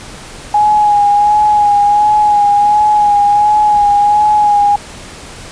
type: tone with vibrato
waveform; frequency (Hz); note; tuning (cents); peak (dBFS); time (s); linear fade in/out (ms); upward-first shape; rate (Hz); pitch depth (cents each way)
sine; 830.6; G#5; 0; -6; 0.54-4.76; 5; sine; 1.4; 28
effects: pink hiss -31 dBFS RMS until 5.51 s + resampled to 22050 Hz